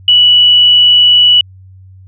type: tone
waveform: sine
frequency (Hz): 2948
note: F#7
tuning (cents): -7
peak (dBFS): -3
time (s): 0.08-1.41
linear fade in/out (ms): 2
effects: added 94 Hz sine -34 dBFS peak until 2.07 s